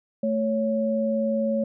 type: tone pair together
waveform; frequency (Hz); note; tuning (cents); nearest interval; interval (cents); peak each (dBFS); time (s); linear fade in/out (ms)
sine; 220.7 / 556.1; A3 / C#5; +5 / +5; octave + major third; 1600; -24; 0.23-1.64; 5
effects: none